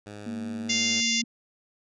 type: tone with pitch glide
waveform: 10% pulse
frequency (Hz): 103.83 to 105.28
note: G#2 to G#2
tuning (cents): 0 to +24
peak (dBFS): -31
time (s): 0.06-1.01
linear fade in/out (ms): 5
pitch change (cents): +24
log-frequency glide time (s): 0.52-0.67
type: tone with vibrato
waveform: sine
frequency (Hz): 229.8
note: A#3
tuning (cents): -25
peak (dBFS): -31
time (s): 0.26-1.24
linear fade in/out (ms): 5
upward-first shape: sine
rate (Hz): 5.4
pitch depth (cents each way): 10
type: harmonic tone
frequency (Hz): 698.5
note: F5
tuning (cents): 0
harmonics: 3 / 4 / 5 / 6 / 7 / 8 / 9 / 10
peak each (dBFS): -30 / -30 / -30 / -38 / -31 / -31 / -32 / -35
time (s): 0.69-1.22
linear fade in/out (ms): 10
effects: resampled to 22050 Hz